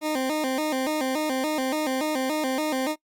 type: tone with vibrato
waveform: 20% pulse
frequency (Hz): 283.5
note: C#4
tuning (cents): +39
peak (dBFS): -19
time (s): 0.01-2.96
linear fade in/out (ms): 50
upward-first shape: square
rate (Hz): 3.5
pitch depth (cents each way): 140
effects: noise-tail reverb RT60 0.1 s tail -22 dB re dry + Opus 48 kbps